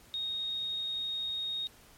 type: tone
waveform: sine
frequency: 3729 Hz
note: A#7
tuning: in tune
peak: -32 dBFS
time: 0.14-1.67 s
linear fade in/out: 0 ms
effects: pink hiss -58 dBFS RMS until 1.97 s + MP3 64 kbps